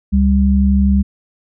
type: tone pair together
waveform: sine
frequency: 70 / 197.99 Hz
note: C#2 / G3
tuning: +18 / +18 cents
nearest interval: octave + tritone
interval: 1800 cents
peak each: -12 dBFS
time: 0.12-1.03 s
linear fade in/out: 20 ms
effects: none